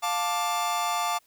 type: chord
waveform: 45% pulse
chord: D minor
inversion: first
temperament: just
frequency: 704.8 / 881 / 1174.7 Hz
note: F5 / A5 / D6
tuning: +16 / +2 / 0 cents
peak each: -30 / -30 / -29 dBFS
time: 0.02-1.19 s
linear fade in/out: 20 ms
effects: white hiss -64 dBFS RMS until 1.26 s